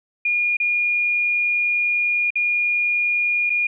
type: tone with dropouts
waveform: sine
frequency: 2430 Hz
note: D#7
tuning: 42 cents flat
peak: -17 dBFS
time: 0.25-3.67 s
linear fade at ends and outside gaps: 5 ms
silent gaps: 0.569-0.6 / 2.305-2.355 / 3.497-3.501 s
effects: none